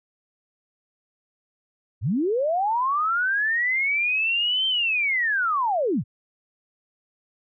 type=linear two-way sweep; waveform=sine; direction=up then down; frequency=78.4 to 3136 to 78.4 Hz; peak=-20 dBFS; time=2.01-6.04 s; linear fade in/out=50 ms; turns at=4.67 s; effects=none